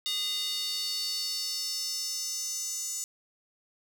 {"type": "tone with high-pass filter sweep", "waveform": "square", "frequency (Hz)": 408.8, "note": "G#4", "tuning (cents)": -27, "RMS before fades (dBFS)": -33, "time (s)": [0.06, 3.04], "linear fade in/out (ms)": 0, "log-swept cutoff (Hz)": [3600, 6800], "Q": 4.7, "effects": []}